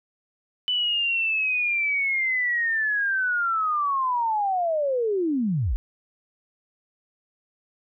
sine linear sweep, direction down, 3000 to 37.73 Hz, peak -21 dBFS, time 0.68-5.76 s, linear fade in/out 0 ms, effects none

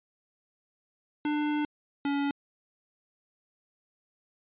square tone pair in turn, 298 / 282.8 Hz, D4 / C#4, +25 / +35 cents, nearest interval minor second, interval 90 cents, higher first, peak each -27 dBFS, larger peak neither, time 1.25-1.65 / 2.05-2.31 s, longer first, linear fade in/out 2 ms, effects resampled to 8000 Hz

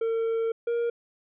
triangle tone pair in turn, 454.1 / 470.1 Hz, A#4 / A#4, -45 / +15 cents, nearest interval minor second, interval 60 cents, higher second, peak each -22 / -22 dBFS, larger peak neither, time 0.01-0.52 / 0.67-0.9 s, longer first, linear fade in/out 5 ms, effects resampled to 8000 Hz

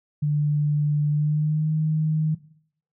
sine tone with pitch glide, 148.1 to 155.82 Hz, D3 to D#3, +15 to +3 cents, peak -19 dBFS, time 0.22-2.35 s, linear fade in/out 10 ms, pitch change +88 cents, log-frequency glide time 1.1-1.72 s, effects noise-tail reverb RT60 0.6 s tail -17 dB re dry

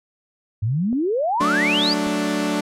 sine exponential sweep, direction up, 99 to 4978 Hz, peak -18 dBFS, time 0.62-1.94 s, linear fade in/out 10 ms
clicks, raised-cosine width 2 ms, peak -22 dBFS, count 3, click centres 0.929 / 1.411 / 2.069 s
sawtooth chord, D major, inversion first, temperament equal, 185 / 220 / 293.7 Hz, F#3 / A3 / D4, 0 / 0 / 0 cents, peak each -23 / -22 / -18 dBFS, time 1.4-2.61 s, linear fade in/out 10 ms
effects low-pass 10000 Hz 12 dB/octave

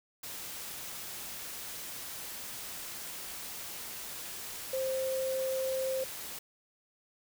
sine tone in noise, 526 Hz, C5, 9 cents sharp, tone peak -30 dBFS, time 4.73-6.04 s, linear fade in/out 5 ms, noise white, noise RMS -42 dBFS, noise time 0.23-6.39 s, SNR +9 dB, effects none

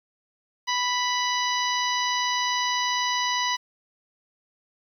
harmonic tone, 987.8 Hz, B5, in tune, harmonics 1 / 2 / 3 / 4 / 5 / 6, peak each -26 / -29 / -31 / -32 / -33 / -34 dBFS, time 0.67-3.57 s, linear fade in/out 20 ms, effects 9-bit

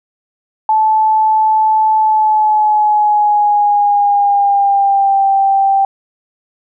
sine tone with pitch glide, 870 to 784.1 Hz, A5 to G5, -20 to 0 cents, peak -8 dBFS, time 0.69-5.85 s, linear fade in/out 2 ms, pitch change -180 cents, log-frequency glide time 1.97-5.26 s, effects none

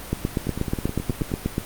two click trains, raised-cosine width 3 ms, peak -9 / -14 dBFS, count 13 / 9, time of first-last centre 0.13-1.581 / 0.47-1.317 s, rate 8.27 / 9.44 Hz, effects pink hiss -37 dBFS RMS until 1.65 s + Opus 32 kbps

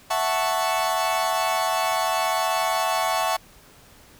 40% pulse chord, F# minor seventh, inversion third, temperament equal, 659.3 / 740 / 880 / 1108.7 Hz, E5 / F#5 / A5 / C#6, 0 / 0 / 0 / 0 cents, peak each -26 dBFS, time 0.1-3.37 s, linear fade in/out 10 ms, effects pink hiss -51 dBFS RMS until 4.19 s

